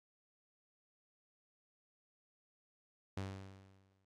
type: tone with exponential decay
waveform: sawtooth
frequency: 96.6 Hz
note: G2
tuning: 25 cents flat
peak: -34 dBFS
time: 3.17-4.05 s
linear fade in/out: 5 ms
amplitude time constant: 190 ms
effects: low-pass 7000 Hz 12 dB/octave + AAC 64 kbps